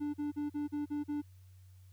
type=tone bursts; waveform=triangle; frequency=293.7 Hz; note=D4; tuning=in tune; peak=-31 dBFS; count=7; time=0-1.22 s; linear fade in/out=20 ms; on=140 ms; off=40 ms; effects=added 93 Hz sine -54 dBFS peak until 1.92 s + white hiss -72 dBFS RMS until 1.92 s